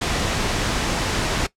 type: noise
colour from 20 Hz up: pink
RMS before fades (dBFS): -22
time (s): 0.01-1.47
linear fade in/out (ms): 10
effects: noise-tail reverb RT60 0.1 s tail -18 dB re dry + low-pass 7000 Hz 12 dB/octave